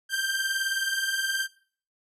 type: beating tone pair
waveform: sawtooth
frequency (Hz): 1562 / 1581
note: G6 / G6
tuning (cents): -7 / +14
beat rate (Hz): 19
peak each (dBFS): -27 / -24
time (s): 0.09-1.48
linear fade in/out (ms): 50
effects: noise-tail reverb RT60 0.5 s tail -23 dB re dry + resampled to 32000 Hz